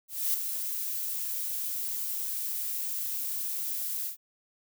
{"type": "noise with ADSR envelope", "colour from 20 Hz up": "violet", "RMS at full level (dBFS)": -26, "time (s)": [0.08, 4.17], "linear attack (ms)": 260, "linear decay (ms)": 7, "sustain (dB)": -7, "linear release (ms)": 110, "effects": []}